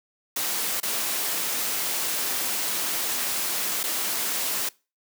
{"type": "noise with dropouts", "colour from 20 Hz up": "white", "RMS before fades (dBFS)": -27, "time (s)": [0.36, 4.69], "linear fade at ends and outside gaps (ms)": 5, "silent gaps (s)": [[0.802, 0.83], [3.832, 3.837]], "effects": ["noise-tail reverb RT60 0.3 s tail -23 dB re dry", "high-pass 200 Hz 12 dB/octave"]}